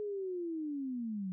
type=linear sweep; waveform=sine; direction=down; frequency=424.2 to 179.9 Hz; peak=-35 dBFS; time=0-1.32 s; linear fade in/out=0 ms; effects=none